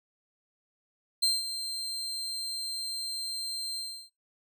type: tone with ADSR envelope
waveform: 35% pulse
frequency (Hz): 4149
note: C8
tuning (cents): -15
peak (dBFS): -20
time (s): 1.22-4.1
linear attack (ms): 13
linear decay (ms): 190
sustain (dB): -11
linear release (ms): 330
effects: noise-tail reverb RT60 0.2 s tail -22 dB re dry